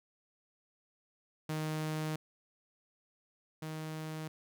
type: tone pair in turn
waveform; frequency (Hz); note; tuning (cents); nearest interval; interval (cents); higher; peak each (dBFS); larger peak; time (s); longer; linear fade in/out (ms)
sawtooth; 155.56 / 156.91; D#3 / D#3; 0 / +15; unison; 15; second; -30 / -35; first; 1.49-2.16 / 3.62-4.28; first; 5
effects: none